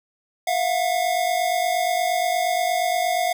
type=tone pair together; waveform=square; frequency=670.5 / 719 Hz; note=E5 / F#5; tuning=+29 / -50 cents; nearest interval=minor second; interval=121 cents; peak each=-25 / -22 dBFS; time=0.47-3.33 s; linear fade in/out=5 ms; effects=none